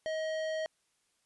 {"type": "tone with hard clipping", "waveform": "sine", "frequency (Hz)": 632, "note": "D#5", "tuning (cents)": 27, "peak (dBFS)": -34, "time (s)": [0.06, 0.66], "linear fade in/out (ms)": 0, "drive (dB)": 14, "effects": ["white hiss -75 dBFS RMS until 1.25 s", "resampled to 24000 Hz"]}